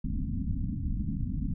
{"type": "low-pass noise", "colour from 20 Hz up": "pink", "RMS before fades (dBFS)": -31, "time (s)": [0.04, 1.54], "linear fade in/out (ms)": 5, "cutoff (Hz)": 280, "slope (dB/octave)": 96, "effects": []}